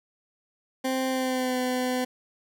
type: tone with pitch glide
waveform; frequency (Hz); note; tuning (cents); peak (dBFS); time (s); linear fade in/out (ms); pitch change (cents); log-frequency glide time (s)
20% pulse; 261.3 to 252.8; C4 to B3; -2 to +41; -20; 0.84-2.05; 10; -57; 1.09-1.58
effects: none